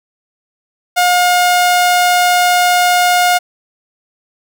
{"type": "tone", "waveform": "sawtooth", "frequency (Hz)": 715, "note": "F5", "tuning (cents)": 41, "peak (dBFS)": -5, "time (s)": [0.96, 3.39], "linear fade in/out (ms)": 20, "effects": []}